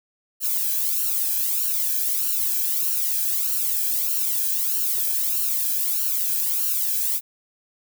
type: noise with flanger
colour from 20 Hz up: violet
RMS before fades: -23 dBFS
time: 0.4-7.21 s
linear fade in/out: 50 ms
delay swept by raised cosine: 0.7 to 1.25 ms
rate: 1.6 Hz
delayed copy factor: +0.95
effects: none